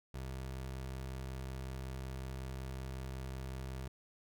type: tone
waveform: 25% pulse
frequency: 65.41 Hz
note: C2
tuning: in tune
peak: -37 dBFS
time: 0.14-3.88 s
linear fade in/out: 5 ms
effects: none